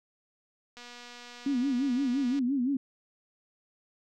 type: click train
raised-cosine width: 0.2 ms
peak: -30 dBFS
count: 393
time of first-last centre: 0.77-2.39 s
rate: 242 Hz
type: tone with vibrato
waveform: sine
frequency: 261.6 Hz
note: C4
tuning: in tune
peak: -25 dBFS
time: 1.46-2.77 s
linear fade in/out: 5 ms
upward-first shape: sine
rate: 5.8 Hz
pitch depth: 150 cents each way
effects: none